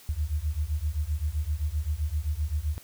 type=beating tone pair; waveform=sine; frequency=71.9 / 79.6 Hz; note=D2 / D#2; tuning=-36 / +40 cents; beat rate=7.7 Hz; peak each=-29 / -29 dBFS; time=0.09-2.78 s; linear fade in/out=0 ms; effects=white hiss -52 dBFS RMS until 2.83 s